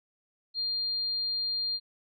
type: tone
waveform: sine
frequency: 4200 Hz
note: C8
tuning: 6 cents sharp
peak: -28 dBFS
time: 0.54-1.8 s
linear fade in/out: 50 ms
effects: none